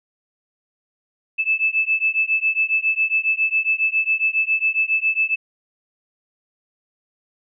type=beating tone pair; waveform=sine; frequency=2619 / 2626.3 Hz; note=E7 / E7; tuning=-12 / -7 cents; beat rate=7.3 Hz; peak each=-20 dBFS; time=1.38-5.36 s; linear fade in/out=20 ms; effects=none